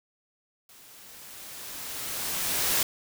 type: noise with level ramp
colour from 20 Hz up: white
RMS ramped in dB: -53 to -24 dBFS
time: 0.69-2.83 s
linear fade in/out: 2 ms
effects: none